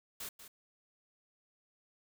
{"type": "noise with echo", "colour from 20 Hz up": "white", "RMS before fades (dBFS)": -43, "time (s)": [0.2, 0.29], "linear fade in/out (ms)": 5, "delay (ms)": 190, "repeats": 1, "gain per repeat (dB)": -10, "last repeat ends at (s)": 0.48, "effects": []}